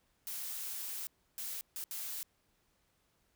blue noise bursts at uneven times, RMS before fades -41 dBFS, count 4, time 0.27-1.07 / 1.38-1.61 / 1.76-1.84 / 1.91-2.23 s, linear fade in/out 0 ms, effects pink hiss -75 dBFS RMS until 3.35 s

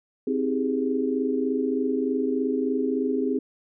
sine chord, Ab major seventh, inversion first, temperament equal with one note detuned, 261.6 / 317.5 / 392 / 415.3 Hz, C4 / Eb4 / G4 / Ab4, 0 / +35 / 0 / 0 cents, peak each -25 / -31 / -31 / -27 dBFS, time 0.27-3.39 s, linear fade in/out 5 ms, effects none

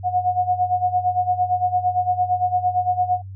sine tone with tremolo, 726 Hz, F#5, 33 cents flat, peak -14 dBFS, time 0.03-3.22 s, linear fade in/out 50 ms, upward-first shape sine, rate 8.8 Hz, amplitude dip 80%, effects noise-tail reverb RT60 0.1 s tail -21 dB re dry + added 96 Hz sine -32 dBFS peak until 3.35 s

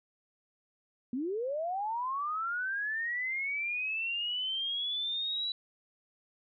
sine linear sweep, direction up, 233.1 to 3951 Hz, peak -31 dBFS, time 1.13-5.52 s, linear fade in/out 2 ms, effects none

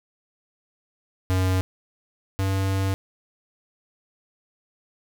square tone pair in turn, 93.2 / 96.49 Hz, F#2 / G2, +13 / -27 cents, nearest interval minor second, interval 60 cents, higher second, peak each -20 / -22 dBFS, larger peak first, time 1.3-1.61 / 2.39-2.94 s, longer second, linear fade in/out 0 ms, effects none

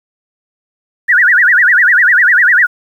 sine tone with vibrato, 1680 Hz, G#6, 19 cents sharp, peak -5 dBFS, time 1.08-2.67 s, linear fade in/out 20 ms, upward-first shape sine, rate 10 Hz, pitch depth 280 cents each way, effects 7-bit

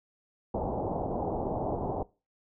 white low-pass noise, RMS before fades -32 dBFS, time 0.54-2.03 s, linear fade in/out 5 ms, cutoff 850 Hz, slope 48 dB/octave, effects noise-tail reverb RT60 0.3 s tail -21 dB re dry

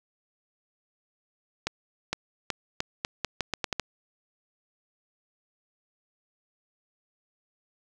accelerating click train, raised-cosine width 0.2 ms, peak -10 dBFS, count 11, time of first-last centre 1.67-3.797 s, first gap 460 ms, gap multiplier 0.81, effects none

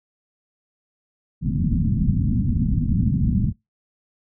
white low-pass noise, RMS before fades -20 dBFS, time 1.41-3.53 s, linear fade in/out 50 ms, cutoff 230 Hz, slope 48 dB/octave, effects noise-tail reverb RT60 0.2 s tail -25 dB re dry

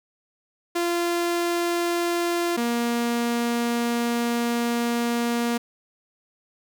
sawtooth tone pair in turn, 344.8 / 236.5 Hz, F4 / A#3, -22 / +25 cents, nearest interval perfect fifth, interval 653 cents, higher first, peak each -18 dBFS, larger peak neither, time 0.75-2.57 / 2.57-5.58 s, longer second, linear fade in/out 10 ms, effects none

